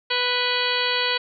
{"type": "harmonic tone with a mistuned harmonic", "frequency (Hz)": 493.9, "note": "B4", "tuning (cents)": 0, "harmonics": [1, 2, 3, 4, 5, 6, 7, 8, 9], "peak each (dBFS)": [-29, -29, -29, -29, -29, -29, -29, -29, -29], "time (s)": [0.1, 1.18], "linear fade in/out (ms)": 10, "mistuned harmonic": 7, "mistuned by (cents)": -80, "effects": []}